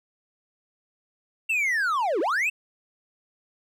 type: linear two-way sweep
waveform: triangle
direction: down then up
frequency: 2730 to 303.5 to 2730 Hz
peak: -20 dBFS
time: 1.49-2.5 s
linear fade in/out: 10 ms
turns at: 2.2 s
effects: none